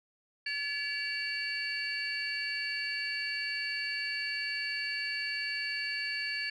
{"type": "tone cluster", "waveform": "sine", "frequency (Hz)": [1713, 2291, 2761, 4521], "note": ["A6", "D7", "F7", "C#8"], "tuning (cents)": [-47, -44, -20, 33], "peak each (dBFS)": [-36, -38, -39, -36], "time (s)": [0.46, 6.5], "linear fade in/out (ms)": 5, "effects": ["tanh soft clip ceiling -24 dBFS"]}